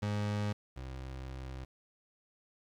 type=tone pair in turn; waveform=30% pulse; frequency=103.83 / 65.41 Hz; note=G#2 / C2; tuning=0 / 0 cents; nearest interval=minor sixth; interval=800 cents; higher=first; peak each=-29 / -38 dBFS; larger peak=first; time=0.02-0.53 / 0.76-1.65 s; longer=second; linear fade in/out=10 ms; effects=low-pass 6000 Hz 12 dB/octave + 10-bit